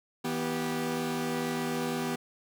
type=tone cluster; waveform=sawtooth; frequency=162.2 / 244.4 / 390.8 Hz; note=E3 / B3 / G4; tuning=-28 / -18 / -5 cents; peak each=-33 / -28 / -31 dBFS; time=0.24-2.16 s; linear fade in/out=10 ms; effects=none